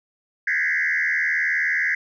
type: tone with frequency modulation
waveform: sine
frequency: 1843 Hz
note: A#6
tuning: 20 cents flat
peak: -18 dBFS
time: 0.47-1.95 s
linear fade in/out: 5 ms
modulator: 79.3 Hz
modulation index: 3.3
effects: tanh soft clip ceiling -14 dBFS